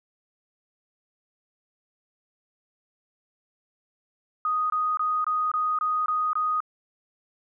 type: tone bursts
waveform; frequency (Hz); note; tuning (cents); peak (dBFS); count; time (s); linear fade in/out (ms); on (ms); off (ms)
sine; 1244.5; D#6; 0; -22; 8; 4.45-6.604; 2; 250; 22
effects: none